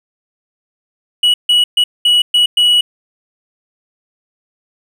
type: tone bursts at uneven times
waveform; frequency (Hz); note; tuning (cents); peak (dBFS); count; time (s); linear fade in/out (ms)
triangle; 2929; F#7; -18; -6; 6; 1.23-1.34 / 1.49-1.64 / 1.77-1.84 / 2.05-2.22 / 2.34-2.46 / 2.57-2.81; 5
effects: 8-bit